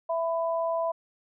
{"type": "tone pair together", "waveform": "sine", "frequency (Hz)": [661.9, 998], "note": ["E5", "B5"], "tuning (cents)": [7, 18], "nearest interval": "perfect fifth", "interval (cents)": 711, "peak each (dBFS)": [-26, -31], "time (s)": [0.09, 0.92], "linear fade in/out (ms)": 10, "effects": []}